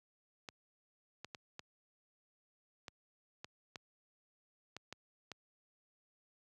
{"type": "clicks", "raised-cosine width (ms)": 0.2, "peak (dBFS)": -28, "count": 10, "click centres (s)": [0.488, 1.246, 1.348, 1.594, 2.882, 3.445, 3.758, 4.766, 4.926, 5.317], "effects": ["high-pass 80 Hz 12 dB/octave"]}